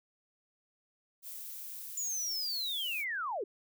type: noise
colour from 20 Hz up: violet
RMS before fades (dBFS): -44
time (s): 1.22-3.05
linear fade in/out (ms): 50
type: linear sweep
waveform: sine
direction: down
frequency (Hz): 7040 to 349.2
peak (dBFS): -33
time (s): 1.97-3.44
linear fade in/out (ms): 5
effects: none